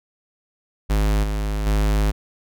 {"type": "tone with level steps", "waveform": "square", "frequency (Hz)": 51.91, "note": "G#1", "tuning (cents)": 0, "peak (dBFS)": [-17, -22, -17], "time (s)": [0.89, 2.12], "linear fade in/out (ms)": 20, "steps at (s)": [1.23, 1.66], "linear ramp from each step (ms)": 10, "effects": []}